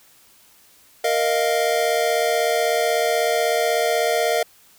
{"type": "chord", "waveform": "square", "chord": "Bb suspended fourth", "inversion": "none", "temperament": "equal", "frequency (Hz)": [466.2, 622.3, 698.5], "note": ["Bb4", "Eb5", "F5"], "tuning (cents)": [0, 0, 0], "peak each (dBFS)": -23, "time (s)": [1.04, 4.43], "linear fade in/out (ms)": 5, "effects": ["white hiss -53 dBFS RMS until 4.78 s"]}